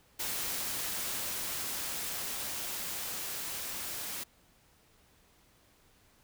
white noise with level ramp, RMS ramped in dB -35 to -39 dBFS, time 0.19-4.24 s, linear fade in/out 10 ms, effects pink hiss -65 dBFS RMS until 6.23 s

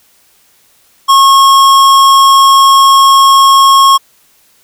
sine tone with hard clipping, 1089 Hz, C#6, 31 cents flat, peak -4 dBFS, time 1.08-3.98 s, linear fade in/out 20 ms, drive 16 dB, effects white hiss -49 dBFS RMS until 4.63 s

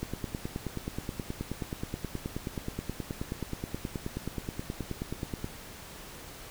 click train, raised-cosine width 3 ms, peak -20 dBFS, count 52, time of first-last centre 0.03-5.444 s, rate 9.42 Hz, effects pink hiss -46 dBFS RMS until 6.5 s

